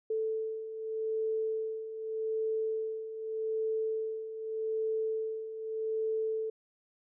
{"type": "beating tone pair", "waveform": "sine", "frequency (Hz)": [439.9, 440.73], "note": ["A4", "A4"], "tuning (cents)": [0, 3], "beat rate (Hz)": 0.83, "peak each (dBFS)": [-38, -32], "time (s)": [0.1, 6.5], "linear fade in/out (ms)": 5, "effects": []}